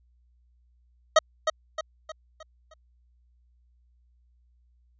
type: tone with echo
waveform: 25% pulse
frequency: 631 Hz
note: D#5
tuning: 24 cents sharp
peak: -10 dBFS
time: 1.16-1.19 s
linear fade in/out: 5 ms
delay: 310 ms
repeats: 5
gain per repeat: -7 dB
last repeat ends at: 2.74 s
effects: added 60 Hz sine -60 dBFS peak until 4.99 s + resampled to 16000 Hz